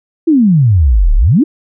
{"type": "exponential two-way sweep", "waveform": "sine", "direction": "down then up", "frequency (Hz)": [344.1, 32.72, 344.1], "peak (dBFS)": -5, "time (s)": [0.27, 1.44], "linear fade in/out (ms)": 10, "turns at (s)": 1.15, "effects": []}